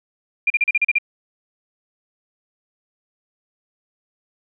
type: tone bursts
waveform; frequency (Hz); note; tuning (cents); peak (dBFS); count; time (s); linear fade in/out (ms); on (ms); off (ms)
sine; 2400; D7; +37; -13; 8; 0.47-0.985; 5; 32; 37
effects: none